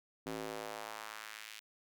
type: tone with high-pass filter sweep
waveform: square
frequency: 54.1 Hz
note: A1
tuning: 29 cents flat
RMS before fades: -45 dBFS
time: 0.26-1.6 s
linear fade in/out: 5 ms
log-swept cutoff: 270 to 2700 Hz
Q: 1.3
effects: none